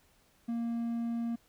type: tone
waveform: triangle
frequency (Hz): 233.1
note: A#3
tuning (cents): 0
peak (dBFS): -29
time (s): 0.48-1.36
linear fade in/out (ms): 10
effects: pink hiss -67 dBFS RMS until 1.48 s